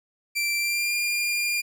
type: tone with pitch glide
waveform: sawtooth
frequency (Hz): 2349 to 2404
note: D7 to D7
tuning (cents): 0 to +40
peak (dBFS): -20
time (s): 0.35-1.62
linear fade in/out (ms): 20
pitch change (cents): +40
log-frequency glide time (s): 0.58-0.91
effects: none